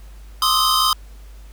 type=tone cluster; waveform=square; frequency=1052 / 1215 / 1280 / 3109 / 4939 Hz; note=C6 / D#6 / D#6 / G7 / D#8; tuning=+9 / -42 / +49 / -15 / -14 cents; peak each=-22 dBFS; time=0.42-0.93 s; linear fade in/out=2 ms; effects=added 50 Hz sine -37 dBFS peak until 1.52 s + pink hiss -52 dBFS RMS until 1.52 s